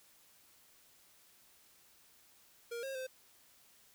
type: tone with pitch steps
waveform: square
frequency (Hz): 470.1 / 538 / 519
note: A#4 / C5 / C5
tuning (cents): +15 / +48 / -14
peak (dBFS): -40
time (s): 2.71-3.07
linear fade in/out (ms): 10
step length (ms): 120
effects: white hiss -65 dBFS RMS until 3.94 s